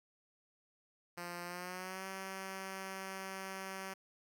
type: tone with pitch glide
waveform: 5% pulse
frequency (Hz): 174.61 to 191.52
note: F3 to G3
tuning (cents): 0 to -40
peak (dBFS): -31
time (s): 1.17-3.94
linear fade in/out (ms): 10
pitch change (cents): +160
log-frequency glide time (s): 1.44-2.06
effects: none